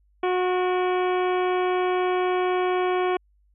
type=harmonic tone with a mistuned harmonic; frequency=364.8 Hz; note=F#4; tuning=24 cents flat; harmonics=1 / 2 / 3 / 4 / 5 / 6 / 7 / 8 / 9; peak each=-22 / -27 / -30 / -37 / -39 / -36 / -42 / -44 / -44 dBFS; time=0.23-3.17 s; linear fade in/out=5 ms; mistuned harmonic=6; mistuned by=+78 cents; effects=added 50 Hz sine -59 dBFS peak until 3.54 s